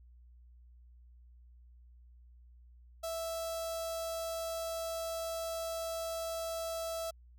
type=tone with notch filter; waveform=sawtooth; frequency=659.3 Hz; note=E5; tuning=in tune; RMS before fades=-38 dBFS; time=3.03-7.11 s; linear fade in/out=10 ms; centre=2100 Hz; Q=0.78; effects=added 60 Hz sine -55 dBFS peak until 7.38 s